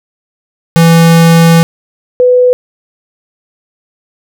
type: tone pair in turn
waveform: square / sine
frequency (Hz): 166.2 / 498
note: E3 / B4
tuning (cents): +15 / +14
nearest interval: octave + perfect fifth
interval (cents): 1899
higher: second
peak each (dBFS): -3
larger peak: neither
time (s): 0.76-1.63 / 2.2-2.53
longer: first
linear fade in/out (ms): 0
effects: none